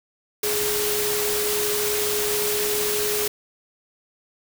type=tone in noise; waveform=sine; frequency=418.1 Hz; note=G#4; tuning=12 cents sharp; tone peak=-25 dBFS; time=0.43-3.28 s; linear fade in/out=5 ms; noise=white; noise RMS=-25 dBFS; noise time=0.43-3.28 s; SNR=-3 dB; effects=none